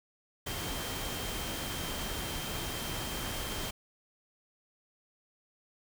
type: tone in noise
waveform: sine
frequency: 3155 Hz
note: G7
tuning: 10 cents sharp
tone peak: -44 dBFS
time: 0.46-3.71 s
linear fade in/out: 10 ms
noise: pink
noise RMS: -37 dBFS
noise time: 0.46-3.71 s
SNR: -10 dB
effects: none